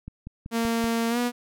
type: click train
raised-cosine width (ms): 5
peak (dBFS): -24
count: 5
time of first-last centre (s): 0.08-0.842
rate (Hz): 5.25
type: tone with pitch glide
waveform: sawtooth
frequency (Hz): 230 to 242.6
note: A#3 to B3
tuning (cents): -23 to -31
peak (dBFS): -19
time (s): 0.51-1.32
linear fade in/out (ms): 50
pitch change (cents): +92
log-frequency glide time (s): 1.09-1.18
effects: none